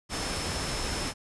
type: tone in noise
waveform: sine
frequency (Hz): 5274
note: E8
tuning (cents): 0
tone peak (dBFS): -39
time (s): 0.09-1.14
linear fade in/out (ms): 50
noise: pink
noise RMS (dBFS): -32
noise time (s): 0.09-1.14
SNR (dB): -10
effects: resampled to 24000 Hz